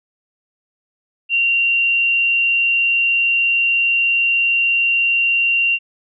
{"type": "tone with frequency modulation", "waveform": "sine", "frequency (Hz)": 2760, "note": "F7", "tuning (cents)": -21, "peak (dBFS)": -13, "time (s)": [1.29, 5.79], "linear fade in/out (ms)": 50, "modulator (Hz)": 83.2, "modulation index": 0.37, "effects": []}